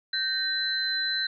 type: tone cluster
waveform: sine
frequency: 1552 / 1845 / 4051 Hz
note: G6 / A#6 / B7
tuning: -18 / -18 / +43 cents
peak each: -30 / -35 / -27 dBFS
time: 0.13-1.27 s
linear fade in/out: 5 ms
effects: none